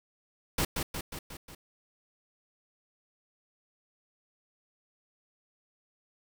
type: noise with echo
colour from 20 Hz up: pink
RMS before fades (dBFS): -28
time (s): 0.58-0.65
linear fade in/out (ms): 5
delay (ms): 180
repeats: 5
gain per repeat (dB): -4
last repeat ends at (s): 1.55
effects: none

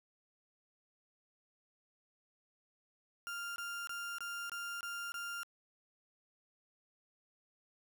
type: tone bursts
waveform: 35% pulse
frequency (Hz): 1396.9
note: F6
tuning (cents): 0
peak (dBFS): -38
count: 7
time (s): 3.27-5.432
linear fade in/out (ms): 0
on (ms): 290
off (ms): 22
effects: none

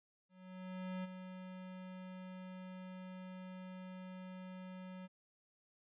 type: tone with ADSR envelope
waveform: square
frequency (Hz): 185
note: F#3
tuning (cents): 0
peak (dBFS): -40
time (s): 0.29-5.08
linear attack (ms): 750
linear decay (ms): 22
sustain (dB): -8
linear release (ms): 29
effects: resampled to 8000 Hz

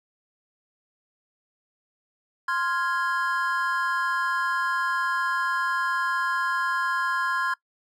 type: chord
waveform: triangle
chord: F minor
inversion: second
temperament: equal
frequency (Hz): 1046.5 / 1396.9 / 1661.2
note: C6 / F6 / Ab6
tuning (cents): 0 / 0 / 0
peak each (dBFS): -25 / -27 / -26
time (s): 2.48-7.54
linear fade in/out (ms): 5
effects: noise-tail reverb RT60 0.1 s tail -22 dB re dry

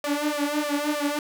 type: tone with flanger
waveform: sawtooth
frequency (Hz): 294.1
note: D4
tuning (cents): +3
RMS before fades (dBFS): -26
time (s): 0.04-1.19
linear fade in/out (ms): 2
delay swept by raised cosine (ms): 1.6 to 5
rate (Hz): 3.2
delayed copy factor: +1
effects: none

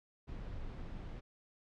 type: noise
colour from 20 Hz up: brown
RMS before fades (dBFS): -44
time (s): 0.27-1.21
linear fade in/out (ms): 20
effects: low-pass 4000 Hz 12 dB/octave

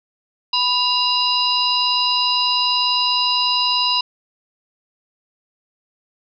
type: harmonic tone with a mistuned harmonic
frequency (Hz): 991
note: B5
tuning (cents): +6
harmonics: 1 / 3 / 4 / 5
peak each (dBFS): -21 / -21 / -21 / -21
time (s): 0.53-4.01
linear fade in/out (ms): 5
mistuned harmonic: 3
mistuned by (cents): -99
effects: none

